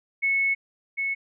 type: tone pair in turn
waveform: sine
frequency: 2200 / 2200 Hz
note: C#7 / C#7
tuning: -14 / -14 cents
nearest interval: unison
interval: 0 cents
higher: neither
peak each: -20 / -24 dBFS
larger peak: first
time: 0.22-0.55 / 0.97-1.15 s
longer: first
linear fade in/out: 20 ms
effects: none